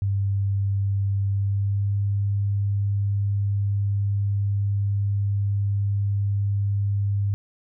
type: tone with pitch glide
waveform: sine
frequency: 99 to 100.56 Hz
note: G2 to G2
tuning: +18 to +45 cents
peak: -20 dBFS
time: 0.02-7.34 s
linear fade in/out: 0 ms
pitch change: +27 cents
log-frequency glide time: 1.3-1.9 s
effects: none